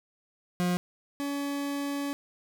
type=tone pair in turn; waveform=40% pulse; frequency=178.2 / 282.9 Hz; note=F3 / C#4; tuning=+35 / +35 cents; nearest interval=minor sixth; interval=800 cents; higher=second; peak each=-24 / -29 dBFS; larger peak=first; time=0.6-0.77 / 1.2-2.13 s; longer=second; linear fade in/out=0 ms; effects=none